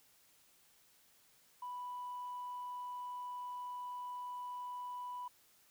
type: tone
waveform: sine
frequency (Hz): 987.8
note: B5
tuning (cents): 0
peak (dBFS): -40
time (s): 1.62-5.28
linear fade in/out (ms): 5
effects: tanh soft clip ceiling -38 dBFS + white hiss -68 dBFS RMS until 5.7 s